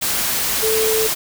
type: tone in noise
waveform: sine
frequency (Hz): 440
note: A4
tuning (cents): 0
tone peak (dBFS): -17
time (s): 0.62-1.08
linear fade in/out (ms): 20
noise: white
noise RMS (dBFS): -20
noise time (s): 0.01-1.15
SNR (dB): 0
effects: none

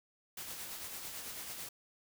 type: noise with tremolo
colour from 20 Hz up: white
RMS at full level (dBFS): -43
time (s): 0.37-1.69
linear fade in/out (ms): 5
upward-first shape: sine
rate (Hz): 9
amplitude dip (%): 35
effects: none

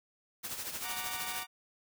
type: noise with tremolo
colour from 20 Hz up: white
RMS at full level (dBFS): -37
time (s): 0.43-1.44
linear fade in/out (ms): 20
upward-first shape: triangle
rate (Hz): 13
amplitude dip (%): 65
type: chord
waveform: 15% pulse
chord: Gb augmented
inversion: none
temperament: equal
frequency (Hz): 740 / 932.3 / 1174.7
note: Gb5 / Bb5 / D6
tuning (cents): 0 / 0 / 0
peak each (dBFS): -37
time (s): 0.81-1.47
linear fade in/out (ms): 50
effects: none

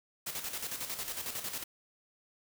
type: noise with tremolo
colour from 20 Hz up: white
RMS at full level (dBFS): -37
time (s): 0.26-1.64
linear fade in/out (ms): 10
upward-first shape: square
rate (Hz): 11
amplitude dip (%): 55
effects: none

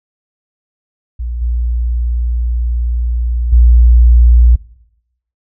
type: tone with level steps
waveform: sine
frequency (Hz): 59.3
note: A#1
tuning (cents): +30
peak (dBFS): -17 / -12 / -3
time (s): 1.19-4.56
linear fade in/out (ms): 10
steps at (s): 1.41 / 3.52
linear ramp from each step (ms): 10
effects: noise-tail reverb RT60 0.8 s tail -20 dB re dry

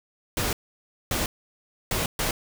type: noise bursts at uneven times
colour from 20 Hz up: pink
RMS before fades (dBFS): -26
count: 4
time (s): 0.37-0.53 / 1.11-1.26 / 1.91-2.06 / 2.19-2.31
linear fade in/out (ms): 2
effects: none

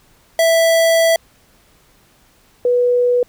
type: tone pair in turn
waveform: square / sine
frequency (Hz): 659.3 / 489.9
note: E5 / B4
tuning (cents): 0 / -14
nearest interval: perfect fourth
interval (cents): 514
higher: first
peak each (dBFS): -11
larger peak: neither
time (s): 0.39-1.16 / 2.65-3.23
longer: first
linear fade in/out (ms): 2
effects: pink hiss -53 dBFS RMS until 3.28 s

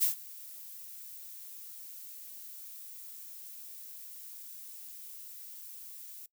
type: noise with ADSR envelope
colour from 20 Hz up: violet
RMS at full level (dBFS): -25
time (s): 0-6.26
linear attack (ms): 28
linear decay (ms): 120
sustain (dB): -22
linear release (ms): 3
effects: noise-tail reverb RT60 0.1 s tail -21 dB re dry

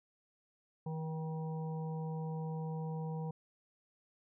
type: harmonic tone with a mistuned harmonic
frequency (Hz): 159.7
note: D#3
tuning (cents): +45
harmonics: 1 / 3 / 5 / 6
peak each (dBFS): -37 / -46 / -50 / -52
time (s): 0.86-3.31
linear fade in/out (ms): 5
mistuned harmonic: 5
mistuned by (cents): -33
effects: none

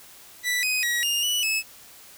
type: tone with pitch steps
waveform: sawtooth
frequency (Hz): 1971 / 2507 / 1912 / 2824 / 2953 / 2596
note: B6 / D#7 / A#6 / F7 / F#7 / E7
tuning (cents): -4 / +12 / +43 / +19 / -4 / -27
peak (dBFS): -19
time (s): 0.43-1.63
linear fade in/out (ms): 50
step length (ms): 200
effects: white hiss -48 dBFS RMS until 2.17 s

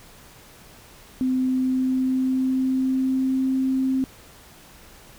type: tone with pitch glide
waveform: sine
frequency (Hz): 257.7 to 263.1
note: C4 to C4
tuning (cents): -26 to +10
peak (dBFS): -19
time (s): 1.21-4.04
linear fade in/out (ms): 0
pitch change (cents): +36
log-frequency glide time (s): 1.36-3.47
effects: pink hiss -48 dBFS RMS until 5.18 s

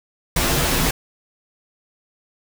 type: noise with comb filter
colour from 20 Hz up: pink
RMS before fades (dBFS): -19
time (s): 0.36-0.91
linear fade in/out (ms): 5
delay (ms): 9.6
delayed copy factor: -0.75
effects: none

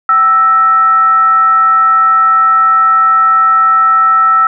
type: tone with frequency modulation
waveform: sine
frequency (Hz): 1318.5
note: E6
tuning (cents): 0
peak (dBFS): -5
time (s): 0.09-4.47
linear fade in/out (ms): 2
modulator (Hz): 550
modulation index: 0.28
effects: none

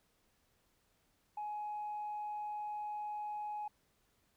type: tone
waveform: sine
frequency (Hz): 839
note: G#5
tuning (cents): +17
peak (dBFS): -37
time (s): 1.37-3.68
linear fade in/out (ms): 5
effects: tanh soft clip ceiling -35 dBFS + pink hiss -75 dBFS RMS until 4.36 s

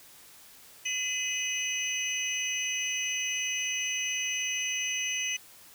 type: tone cluster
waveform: sine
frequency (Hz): 2022 / 2529 / 2934 / 6070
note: B6 / D#7 / F#7 / F#8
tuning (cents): +40 / +28 / -15 / +43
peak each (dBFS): -38 / -33 / -34 / -34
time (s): 0.85-5.37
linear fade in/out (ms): 10
effects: white hiss -53 dBFS RMS until 5.74 s

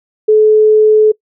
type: tone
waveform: sine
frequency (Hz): 430.1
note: A4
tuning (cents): -39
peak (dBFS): -4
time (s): 0.28-1.12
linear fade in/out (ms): 10
effects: noise-tail reverb RT60 0.1 s tail -23 dB re dry

